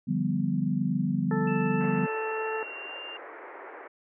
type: chord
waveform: sine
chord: G dominant seventh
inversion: second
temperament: equal with one note detuned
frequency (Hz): 147.77 / 174.61 / 196 / 246.9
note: D3 / F3 / G3 / B3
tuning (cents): +11 / 0 / 0 / 0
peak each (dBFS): -31 / -30 / -29 / -30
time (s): 0.07-2.07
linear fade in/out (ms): 20
type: harmonic tone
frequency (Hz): 440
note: A4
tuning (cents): 0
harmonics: 1 / 2 / 3 / 4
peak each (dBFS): -31 / -35 / -38 / -38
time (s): 1.31-2.63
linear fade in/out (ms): 2
type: tone with pitch glide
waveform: sine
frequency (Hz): 2643 to 2792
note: E7 to F7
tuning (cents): +4 to -1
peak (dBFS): -38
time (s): 1.47-3.17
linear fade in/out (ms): 5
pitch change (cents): +95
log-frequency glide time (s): 1.71-3
type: band-pass noise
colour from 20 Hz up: pink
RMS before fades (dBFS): -44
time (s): 1.8-3.88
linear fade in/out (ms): 10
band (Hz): 340 to 2100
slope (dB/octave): 48
effects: none